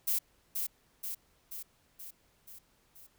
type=noise with echo; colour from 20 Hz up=violet; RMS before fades=-30 dBFS; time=0.07-0.19 s; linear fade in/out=10 ms; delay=480 ms; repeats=6; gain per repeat=-4 dB; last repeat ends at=3.07 s; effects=pink hiss -69 dBFS RMS until 3.18 s